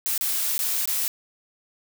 blue noise with dropouts, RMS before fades -25 dBFS, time 0.06-1.08 s, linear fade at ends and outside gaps 0 ms, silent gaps 0.178-0.21 / 0.58-0.591 / 0.856-0.875 s, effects none

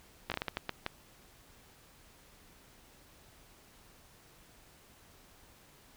slowing click train, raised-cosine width 0.3 ms, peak -17 dBFS, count 9, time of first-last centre 0.3-0.864 s, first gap 17 ms, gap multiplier 1.39, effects pink hiss -60 dBFS RMS until 5.96 s

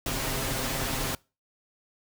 pink noise with comb filter, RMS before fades -30 dBFS, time 0.06-1.15 s, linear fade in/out 2 ms, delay 7.5 ms, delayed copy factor +0.6, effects noise-tail reverb RT60 0.3 s tail -24 dB re dry

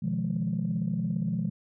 sine chord, F half-diminished seventh, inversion second, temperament just, 125.72 / 157.15 / 174.61 / 209.5 Hz, Cb3 / Eb3 / F3 / Ab3, +31 / +18 / 0 / +15 cents, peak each -34 / -33 / -29 / -31 dBFS, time 0.02-1.5 s, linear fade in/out 10 ms, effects tanh soft clip ceiling -19 dBFS

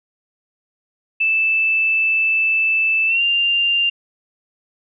sine tone with pitch glide, 2637 to 2791 Hz, E7 to F7, 0 to -2 cents, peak -14 dBFS, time 1.2-3.9 s, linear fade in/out 10 ms, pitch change +98 cents, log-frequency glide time 3.07-3.22 s, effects none

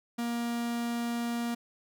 45% pulse tone, 236 Hz, A#3, 22 cents sharp, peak -30 dBFS, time 0.18-1.55 s, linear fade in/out 10 ms, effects none

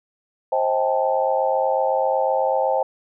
sine chord, A half-diminished seventh, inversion first, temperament just, 528 / 633.6 / 792 / 880 Hz, C5 / Eb5 / G5 / A5, +16 / +31 / +18 / 0 cents, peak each -21 / -24 / -23 / -25 dBFS, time 0.52-2.83 s, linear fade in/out 5 ms, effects none

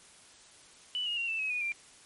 sine tone with pitch steps, 2973 / 2863 / 2758 / 2656 / 2558 / 2464 / 2373 Hz, F#7 / F7 / F7 / E7 / D#7 / D#7 / D7, +8 / +42 / -22 / +12 / +47 / -17 / +17 cents, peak -30 dBFS, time 0.95-1.72 s, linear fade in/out 0 ms, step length 110 ms, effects white hiss -56 dBFS RMS until 2.05 s + MP3 48 kbps

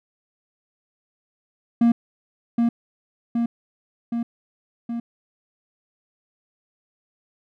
triangle tone with echo, 234.2 Hz, A#3, 8 cents sharp, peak -11 dBFS, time 1.81-1.92 s, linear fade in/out 5 ms, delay 770 ms, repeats 4, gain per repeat -3 dB, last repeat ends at 5 s, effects none

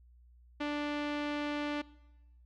sawtooth tone with low-pass filter, 293.7 Hz, D4, in tune, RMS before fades -35 dBFS, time 0.6-1.82 s, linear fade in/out 10 ms, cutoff 3100 Hz, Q 1.3, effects noise-tail reverb RT60 1.0 s tail -21 dB re dry + added 60 Hz sine -57 dBFS peak until 2.45 s

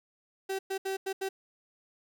35% pulse tone bursts at uneven times, 385.2 Hz, G4, 30 cents flat, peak -29 dBFS, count 5, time 0.49-0.59 / 0.7-0.78 / 0.85-0.97 / 1.06-1.13 / 1.21-1.29 s, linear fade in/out 10 ms, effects none

